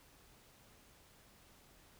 silence, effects pink hiss -64 dBFS RMS until 1.99 s

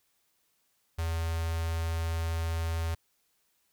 square tone with notch filter, 82.41 Hz, E2, in tune, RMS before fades -31 dBFS, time 0.98-2.95 s, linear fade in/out 10 ms, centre 280 Hz, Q 0.84, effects white hiss -73 dBFS RMS until 3.72 s

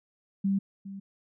sine tone with echo, 196 Hz, G3, in tune, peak -23 dBFS, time 0.44-0.59 s, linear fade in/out 10 ms, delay 410 ms, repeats 1, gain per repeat -14 dB, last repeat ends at 1 s, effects none

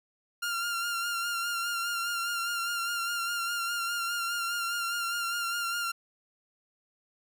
sawtooth tone with vibrato, 1392 Hz, F6, 6 cents flat, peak -26 dBFS, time 0.42-5.92 s, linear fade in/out 10 ms, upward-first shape sine, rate 4.9 Hz, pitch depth 31 cents each way, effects none

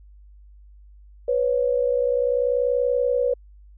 sine tone pair together, 493.9 / 554.4 Hz, B4 / C#5, 0 / 0 cents, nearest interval major second, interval 200 cents, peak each -20 / -23 dBFS, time 1.28-3.34 s, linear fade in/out 5 ms, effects added 50 Hz sine -45 dBFS peak until 3.77 s

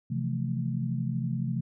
sine chord, F major seventh, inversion second, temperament equal with one note detuned, 130.81 / 164.81 / 176.95 / 220 Hz, C3 / E3 / F3 / A3, 0 / 0 / +23 / 0 cents, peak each -30 / -34 / -36 / -34 dBFS, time 0.1-1.61 s, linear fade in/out 10 ms, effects none

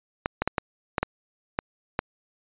clicks, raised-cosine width 0.5 ms, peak -8 dBFS, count 8, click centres 0.259 / 0.42 / 0.476 / 0.582 / 0.982 / 1.03 / 1.589 / 1.991 s, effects resampled to 8000 Hz

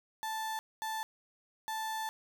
35% pulse tone bursts at uneven times, 880 Hz, A5, in tune, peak -33 dBFS, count 3, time 0.23-0.59 / 0.82-1.03 / 1.68-2.09 s, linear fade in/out 0 ms, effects none

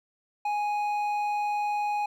sine tone with hard clipping, 830.6 Hz, G#5, in tune, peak -27 dBFS, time 0.45-2.06 s, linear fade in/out 5 ms, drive 6 dB, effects none

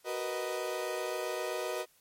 35% pulse chord, B major seventh, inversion second, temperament equal with one note detuned, 373 / 466.2 / 493.9 / 622.3 Hz, F#4 / A#4 / B4 / D#5, +14 / 0 / 0 / 0 cents, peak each -37 / -39 / -37 / -36 dBFS, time 0.04-1.86 s, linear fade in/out 50 ms, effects white hiss -66 dBFS RMS until 2 s + MP3 64 kbps

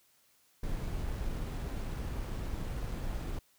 brown noise with sample-and-hold, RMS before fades -36 dBFS, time 0.63-3.39 s, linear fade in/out 5 ms, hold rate 11025 Hz, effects white hiss -68 dBFS RMS until 3.58 s

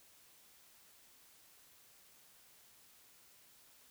silence, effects white hiss -64 dBFS RMS until 3.9 s

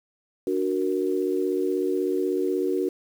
sine chord, D augmented, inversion none, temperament equal, 293.7 / 370 / 466.2 Hz, D4 / F#4 / A#4, 0 / 0 / 0 cents, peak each -28 / -24 / -29 dBFS, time 0.47-2.89 s, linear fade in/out 2 ms, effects 8-bit

